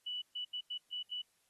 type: tone bursts at uneven times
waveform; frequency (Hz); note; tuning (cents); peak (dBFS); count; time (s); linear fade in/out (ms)
sine; 2960; F#7; 0; -37; 6; 0.06-0.22 / 0.35-0.45 / 0.53-0.61 / 0.7-0.78 / 0.92-1.03 / 1.11-1.22; 10
effects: white hiss -75 dBFS RMS until 1.49 s + AAC 32 kbps